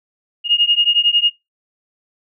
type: beating tone pair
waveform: sine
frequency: 2848 / 2859 Hz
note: F7 / F7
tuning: +33 / +40 cents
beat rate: 11 Hz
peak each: -15 dBFS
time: 0.44-1.32 s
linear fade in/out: 50 ms
effects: noise-tail reverb RT60 0.2 s tail -19 dB re dry